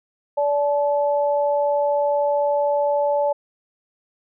sine tone pair together, 578 / 864.7 Hz, D5 / A5, -28 / -30 cents, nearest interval perfect fifth, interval 698 cents, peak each -18 / -23 dBFS, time 0.37-3.33 s, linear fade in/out 10 ms, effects none

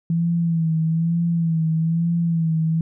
sine tone with vibrato, 165 Hz, E3, 2 cents sharp, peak -17 dBFS, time 0.1-2.81 s, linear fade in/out 2 ms, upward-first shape sine, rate 1.1 Hz, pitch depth 52 cents each way, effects none

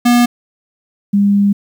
square / sine tone pair in turn, 241.4 / 201.5 Hz, B3 / G3, -39 / +48 cents, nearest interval minor third, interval 313 cents, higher first, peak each -8 dBFS, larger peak neither, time 0.05-0.26 / 1.13-1.53 s, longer second, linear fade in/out 10 ms, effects 8-bit

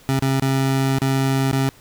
25% pulse tone with dropouts, 134.5 Hz, C3, 48 cents sharp, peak -13 dBFS, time 0.09-1.69 s, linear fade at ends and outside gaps 0 ms, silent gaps 0.194-0.224 / 0.397-0.422 / 0.984-1.018 / 1.513-1.528 s, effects pink hiss -49 dBFS RMS until 1.8 s

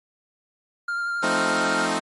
triangle tone with vibrato, 1396.9 Hz, F6, in tune, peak -22 dBFS, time 0.88-1.86 s, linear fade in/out 5 ms, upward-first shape sine, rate 11 Hz, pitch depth 13 cents each way
10% pulse chord, F dominant seventh, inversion none, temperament equal, 174.61 / 220 / 261.6 / 311.1 Hz, F3 / A3 / C4 / Eb4, 0 / 0 / 0 / 0 cents, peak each -22 / -19 / -19 / -18 dBFS, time 1.22-2 s, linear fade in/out 20 ms
effects MP3 48 kbps

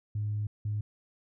sine tone pair in turn, 105 / 105 Hz, G#2 / G#2, +19 / +19 cents, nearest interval unison, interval 0 cents, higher neither, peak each -28 dBFS, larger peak neither, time 0.15-0.47 / 0.65-0.81 s, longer first, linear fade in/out 5 ms, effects tanh soft clip ceiling -24 dBFS

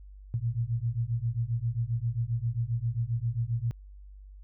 sine beating tone pair, 113.2 / 120.7 Hz, A2 / B2, +50 / -39 cents, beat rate 7.5 Hz, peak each -30 dBFS, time 0.34-3.71 s, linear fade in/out 0 ms, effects added 49 Hz sine -45 dBFS peak until 4.43 s

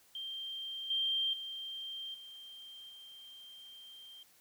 sine tone with level steps, 3166 Hz, G7, 17 cents sharp, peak -39 / -30 / -40 / -48 / -50 dBFS, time 0.15-4.23 s, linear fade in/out 2 ms, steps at 0.9 / 1.33 / 2.14 / 2.89 s, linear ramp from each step 5 ms, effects white hiss -65 dBFS RMS until 4.4 s

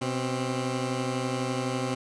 15% pulse tone pair together, 126.56 / 265.1 Hz, B2 / C4, +43 / +23 cents, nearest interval octave + minor second, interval 1280 cents, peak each -23 / -25 dBFS, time 0.01-1.95 s, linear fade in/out 10 ms, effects resampled to 22050 Hz

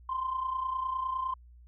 sine tone pair together, 1016.7 / 1046.5 Hz, B5 / C6, +50 / 0 cents, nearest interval minor second, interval 50 cents, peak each -36 / -30 dBFS, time 0.09-1.34 s, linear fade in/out 5 ms, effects tanh soft clip ceiling -23 dBFS + added 60 Hz sine -51 dBFS peak until 1.67 s

